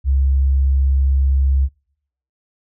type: tone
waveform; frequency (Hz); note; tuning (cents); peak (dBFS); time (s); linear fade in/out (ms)
sine; 67.7; C#2; -40; -12; 0.04-1.69; 50
effects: noise-tail reverb RT60 0.7 s tail -26 dB re dry